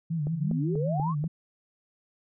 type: tone with vibrato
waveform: sine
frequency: 155.56 Hz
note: D#3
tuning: in tune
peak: -26 dBFS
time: 0.1-1.28 s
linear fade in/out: 10 ms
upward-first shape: sine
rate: 5.3 Hz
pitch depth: 120 cents each way
type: click train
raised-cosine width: 2 ms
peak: -24 dBFS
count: 5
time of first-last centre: 0.27-1.241 s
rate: 4.12 Hz
type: exponential sweep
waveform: sine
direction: up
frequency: 132.2 to 1174.7 Hz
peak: -29 dBFS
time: 0.32-1.15 s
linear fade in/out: 50 ms
effects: none